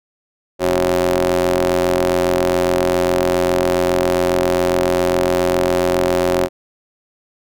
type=ring-modulated tone; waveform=sawtooth; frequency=87.31 Hz; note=F2; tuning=in tune; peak=-7 dBFS; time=0.59-6.49 s; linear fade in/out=50 ms; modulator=459 Hz; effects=none